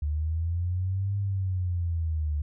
sine linear two-way sweep, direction up then down, 73 to 100.7 to 73 Hz, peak -25 dBFS, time 0.02-2.42 s, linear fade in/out 5 ms, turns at 1.17 s, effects none

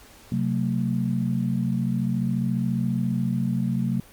sine chord, F# diminished, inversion second, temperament equal with one note detuned, 130.81 / 185 / 225.5 Hz, C3 / F#3 / A3, 0 / 0 / +43 cents, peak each -26 dBFS, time 0.32-4 s, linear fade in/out 2 ms, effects pink hiss -50 dBFS RMS until 4.12 s + Opus 48 kbps

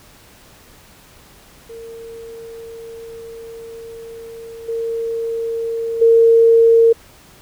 sine tone with level steps, 458.1 Hz, A#4, 30 cents flat, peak -31 / -19 / -7 dBFS, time 1.69-6.93 s, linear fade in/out 10 ms, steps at 4.68 / 6.01 s, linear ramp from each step 10 ms, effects pink hiss -46 dBFS RMS until 7.41 s

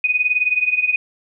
sine tone with tremolo, 2489 Hz, D#7, in tune, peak -11 dBFS, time 0.04-0.96 s, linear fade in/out 2 ms, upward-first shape triangle, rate 19 Hz, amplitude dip 90%, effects none

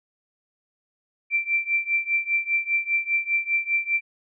sine tone with tremolo, 2349 Hz, D7, in tune, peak -17 dBFS, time 1.3-4.01 s, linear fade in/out 50 ms, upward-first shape triangle, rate 5 Hz, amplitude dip 95%, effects none

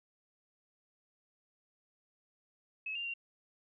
sine tone with pitch steps, 2580 / 2790 / 2762 Hz, E7 / F7 / F7, -38 / -2 / -20 cents, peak -36 dBFS, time 2.86-3.139 s, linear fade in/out 5 ms, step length 93 ms, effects none

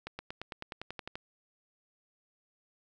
accelerating click train, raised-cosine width 0.3 ms, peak -23 dBFS, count 12, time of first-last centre 0.07-1.155 s, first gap 120 ms, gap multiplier 0.96, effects none

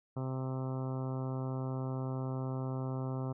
harmonic tone, 130.81 Hz, C3, in tune, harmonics 1 / 2 / 3 / 4 / 5 / 6 / 7 / 8 / 9 / 10, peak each -35 / -41 / -45 / -47 / -49 / -51 / -52 / -53 / -54 / -55 dBFS, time 0.16-3.33 s, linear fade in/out 10 ms, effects none

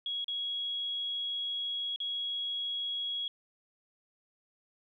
sine tone with dropouts, 3322 Hz, G#7, in tune, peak -32 dBFS, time 0.06-3.28 s, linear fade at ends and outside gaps 2 ms, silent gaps 0.244-0.281 / 1.961-2.002 s, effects 12-bit

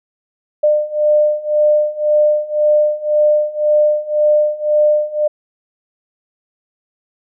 sine beating tone pair, 600 / 601.9 Hz, D5 / D5, +37 / +42 cents, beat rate 1.9 Hz, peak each -15 / -13 dBFS, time 0.63-5.28 s, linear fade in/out 10 ms, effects none

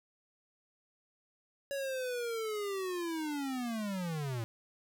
square linear sweep, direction down, 562 to 110 Hz, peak -35 dBFS, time 1.71-4.44 s, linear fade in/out 0 ms, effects none

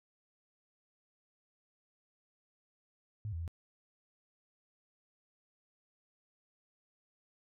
sine tone with pitch steps, 106.3 / 82.8 / 83.7 Hz, G#2 / E2 / E2, +41 / +8 / +27 cents, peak -36 dBFS, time 3.25-3.478 s, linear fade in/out 0 ms, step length 76 ms, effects none

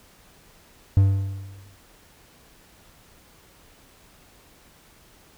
triangle tone with exponential decay, 97.6 Hz, G2, 7 cents flat, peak -9 dBFS, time 0.97-1.76 s, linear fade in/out 0 ms, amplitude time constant 170 ms, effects pink hiss -54 dBFS RMS until 5.37 s

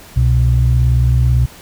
sine tone pair together, 65.3 / 123.27 Hz, C2 / B2, -3 / -3 cents, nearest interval major seventh, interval 1100 cents, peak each -11 dBFS, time 0.16-1.46 s, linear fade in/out 10 ms, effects tanh soft clip ceiling -3 dBFS + pink hiss -39 dBFS RMS until 1.61 s

